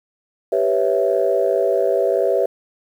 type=chord; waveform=sine; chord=C# half-diminished seventh; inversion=second; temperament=equal; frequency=392 / 493.9 / 554.4 / 659.3 Hz; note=G4 / B4 / C#5 / E5; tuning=0 / 0 / 0 / 0 cents; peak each=-20 dBFS; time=0.52-2.46 s; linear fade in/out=5 ms; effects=tanh soft clip ceiling -5 dBFS + 8-bit